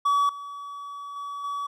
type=tone with level steps; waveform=triangle; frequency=1139 Hz; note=C#6; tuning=47 cents sharp; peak=-17 / -33 / -30 / -26 dBFS; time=0.05-1.67 s; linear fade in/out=10 ms; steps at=0.29 / 1.16 / 1.44 s; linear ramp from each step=2 ms; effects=none